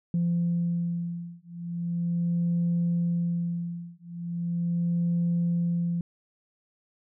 sine beating tone pair, 171.4 / 171.79 Hz, F3 / F3, -32 / -28 cents, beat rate 0.39 Hz, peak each -27 dBFS, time 0.14-6.01 s, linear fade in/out 2 ms, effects tanh soft clip ceiling -19 dBFS

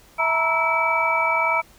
sine tone cluster, 654 / 918 / 959 / 1312 / 2299 Hz, E5 / A#5 / A#5 / E6 / D7, -14 / -27 / +49 / -9 / -37 cents, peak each -26 / -27 / -24 / -24 / -22 dBFS, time 0.18-1.62 s, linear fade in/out 20 ms, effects pink hiss -52 dBFS RMS until 1.78 s

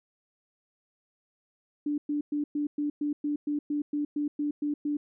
sine tone bursts, 293.7 Hz, D4, in tune, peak -26 dBFS, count 14, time 1.86-4.97 s, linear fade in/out 5 ms, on 120 ms, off 110 ms, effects none

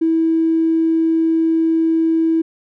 triangle tone with tanh clipping, 325.4 Hz, E4, 22 cents flat, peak -12 dBFS, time 0.01-2.42 s, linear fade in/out 10 ms, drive 2 dB, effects none

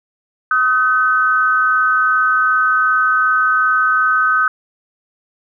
sine tone pair together, 1264 / 1521.4 Hz, D#6 / F#6, +27 / +48 cents, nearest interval minor third, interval 321 cents, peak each -14 dBFS, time 0.51-4.48 s, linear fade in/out 2 ms, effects none

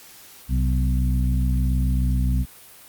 harmonic tone with a mistuned harmonic, 63 Hz, B1, 35 cents sharp, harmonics 1 / 2 / 3 / 4, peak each -19 / -25 / -29 / -31 dBFS, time 0.48-2.46 s, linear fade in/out 50 ms, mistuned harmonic 2, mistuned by +54 cents, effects white hiss -46 dBFS RMS until 2.88 s + Opus 48 kbps

